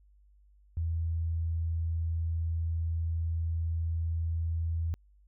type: tone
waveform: sine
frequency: 82.41 Hz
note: E2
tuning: in tune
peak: -28 dBFS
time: 0.77-4.94 s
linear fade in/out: 0 ms
effects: added 50 Hz sine -58 dBFS peak until 5.27 s